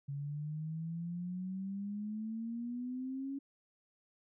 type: exponential sweep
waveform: sine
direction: up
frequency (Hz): 139.2 to 278.1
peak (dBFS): -37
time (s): 0.08-3.39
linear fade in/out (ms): 10
effects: none